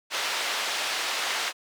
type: band-pass noise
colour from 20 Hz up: white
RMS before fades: -29 dBFS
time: 0.1-1.53 s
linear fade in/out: 50 ms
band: 580 to 4000 Hz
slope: 12 dB/octave
effects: none